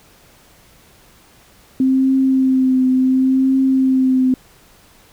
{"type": "tone with vibrato", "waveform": "sine", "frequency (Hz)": 261.6, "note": "C4", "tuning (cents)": 0, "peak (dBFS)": -11, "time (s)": [1.8, 4.34], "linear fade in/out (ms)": 2, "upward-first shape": "triangle", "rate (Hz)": 0.7, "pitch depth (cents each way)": 30, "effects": ["pink hiss -49 dBFS RMS until 5.12 s"]}